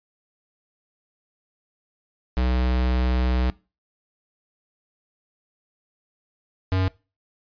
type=tone pair in turn; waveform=square; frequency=62.5 / 93.64 Hz; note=B1 / F#2; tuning=+21 / +21 cents; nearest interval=perfect fifth; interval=700 cents; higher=second; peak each=-20 dBFS; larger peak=neither; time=2.37-3.5 / 6.72-6.88 s; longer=first; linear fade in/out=0 ms; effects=noise-tail reverb RT60 0.3 s tail -22 dB re dry + resampled to 11025 Hz